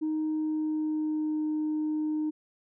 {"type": "tone with pitch glide", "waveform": "sine", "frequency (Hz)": [311, 307.1], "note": ["D#4", "D#4"], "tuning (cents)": [-1, -23], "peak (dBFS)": -25, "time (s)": [0.01, 2.31], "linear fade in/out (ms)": 20, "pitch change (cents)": -22, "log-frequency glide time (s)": [0.21, 1.44], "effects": ["tanh soft clip ceiling -24 dBFS"]}